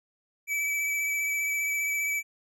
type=tone with vibrato; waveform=square; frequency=2300 Hz; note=D7; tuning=37 cents flat; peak=-27 dBFS; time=0.47-2.23 s; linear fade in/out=50 ms; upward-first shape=sine; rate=15 Hz; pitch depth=19 cents each way; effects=none